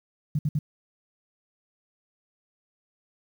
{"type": "tone bursts", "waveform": "sine", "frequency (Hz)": 149.5, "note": "D3", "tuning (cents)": 31, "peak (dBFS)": -21, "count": 3, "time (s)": [0.35, 0.59], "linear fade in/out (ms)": 5, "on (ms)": 40, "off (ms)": 60, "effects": ["9-bit"]}